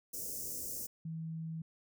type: band-stop noise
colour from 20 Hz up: white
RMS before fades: -41 dBFS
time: 0.13-0.87 s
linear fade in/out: 10 ms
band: 560 to 5500 Hz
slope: 48 dB/octave
type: tone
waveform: sine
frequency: 161.8 Hz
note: E3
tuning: 32 cents flat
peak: -38 dBFS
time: 1.05-1.62 s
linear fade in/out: 5 ms
effects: none

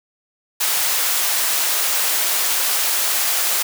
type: high-pass noise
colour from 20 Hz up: white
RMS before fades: -19 dBFS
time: 0.6-3.63 s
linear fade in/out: 10 ms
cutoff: 570 Hz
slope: 12 dB/octave
effects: none

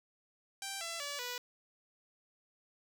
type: tone with pitch steps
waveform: 5% pulse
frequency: 784 / 670.8 / 573.9 / 491 Hz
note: G5 / E5 / D5 / B4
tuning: 0 / +30 / -40 / -10 cents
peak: -27 dBFS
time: 0.62-1.38 s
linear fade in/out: 2 ms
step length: 190 ms
effects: none

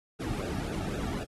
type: noise with flanger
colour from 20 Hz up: brown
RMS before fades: -34 dBFS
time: 0.19-1.25 s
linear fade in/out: 20 ms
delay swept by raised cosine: 0.94 to 2.04 ms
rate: 3.9 Hz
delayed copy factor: -0.95
effects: AAC 32 kbps

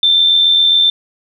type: tone with amplitude modulation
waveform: sine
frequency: 3562 Hz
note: A7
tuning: 21 cents sharp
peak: -6 dBFS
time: 0.03-0.9 s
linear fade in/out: 2 ms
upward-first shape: sine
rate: 87.3 Hz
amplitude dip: 35%
effects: 8-bit

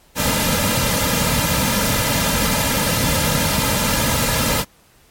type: noise with comb filter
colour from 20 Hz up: pink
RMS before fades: -18 dBFS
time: 0.15-4.65 s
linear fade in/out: 50 ms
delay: 2.7 ms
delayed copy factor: -0.75
effects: pink hiss -53 dBFS RMS until 5.1 s + MP3 64 kbps

